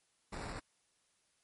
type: noise with sample-and-hold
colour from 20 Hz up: pink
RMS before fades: -43 dBFS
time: 0.32-0.6 s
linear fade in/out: 10 ms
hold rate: 3150 Hz
effects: white hiss -75 dBFS RMS until 1.43 s + MP3 48 kbps